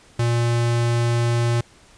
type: tone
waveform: square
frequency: 118.3 Hz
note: A#2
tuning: 26 cents sharp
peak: -18 dBFS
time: 0.19-1.61 s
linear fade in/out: 5 ms
effects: pink hiss -51 dBFS RMS until 1.97 s + resampled to 22050 Hz